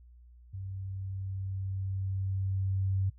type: tone with level ramp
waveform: sine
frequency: 96.1 Hz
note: G2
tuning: 34 cents flat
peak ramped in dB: -37 to -26 dBFS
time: 0.53-3.1 s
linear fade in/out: 10 ms
effects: noise-tail reverb RT60 0.1 s tail -20 dB re dry + added 60 Hz sine -52 dBFS peak until 3.18 s